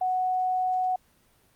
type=tone; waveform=sine; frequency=740 Hz; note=F#5; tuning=in tune; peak=-23 dBFS; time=0.01-0.96 s; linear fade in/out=5 ms; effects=pink hiss -63 dBFS RMS until 1.55 s + Opus 32 kbps